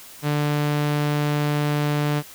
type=tone with low-pass filter; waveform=sawtooth; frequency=147.6 Hz; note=D3; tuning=9 cents sharp; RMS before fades=-22 dBFS; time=0.22-2.23 s; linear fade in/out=50 ms; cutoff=4200 Hz; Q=0.83; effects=white hiss -43 dBFS RMS until 2.34 s